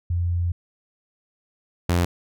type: tone pair in turn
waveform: sine / sawtooth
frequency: 86.9 / 87.24 Hz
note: F2 / F2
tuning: -8 / -1 cents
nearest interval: unison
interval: 7 cents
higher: second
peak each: -20 / -14 dBFS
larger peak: second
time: 0.1-0.52 / 1.89-2.05 s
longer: first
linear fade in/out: 5 ms
effects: none